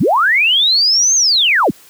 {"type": "linear two-way sweep", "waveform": "sine", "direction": "up then down", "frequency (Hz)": [102, 6500, 102], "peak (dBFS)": -9, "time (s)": [0, 1.71], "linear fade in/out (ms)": 10, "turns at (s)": 1.15, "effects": ["white hiss -44 dBFS RMS until 1.89 s", "high-pass 60 Hz 12 dB/octave"]}